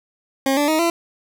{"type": "tone with pitch steps", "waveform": "20% pulse", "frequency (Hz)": [270, 291.1, 313.8, 338.2], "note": ["C#4", "D4", "D#4", "E4"], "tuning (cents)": [-45, -15, 15, 44], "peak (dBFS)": -11, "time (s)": [0.46, 0.9], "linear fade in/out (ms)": 2, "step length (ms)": 110, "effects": []}